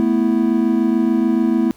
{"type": "chord", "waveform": "triangle", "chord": "A suspended second", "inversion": "none", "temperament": "equal", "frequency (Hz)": [220, 246.9, 329.6], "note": ["A3", "B3", "E4"], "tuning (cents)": [0, 0, 0], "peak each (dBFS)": -16, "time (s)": [0, 1.71], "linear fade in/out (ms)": 0, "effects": ["pink hiss -51 dBFS RMS until 1.76 s"]}